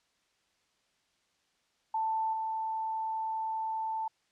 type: tone with level steps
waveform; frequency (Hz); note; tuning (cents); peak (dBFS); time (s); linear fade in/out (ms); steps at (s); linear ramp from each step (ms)
sine; 885; A5; +10; -28 / -31; 1.94-4.08; 5; 2.33; 2
effects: white hiss -73 dBFS RMS until 4.31 s + low-pass 6000 Hz 12 dB/octave